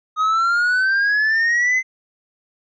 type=exponential sweep; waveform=triangle; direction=up; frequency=1250 to 2065 Hz; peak=-13 dBFS; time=0.16-1.83 s; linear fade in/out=50 ms; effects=resampled to 16000 Hz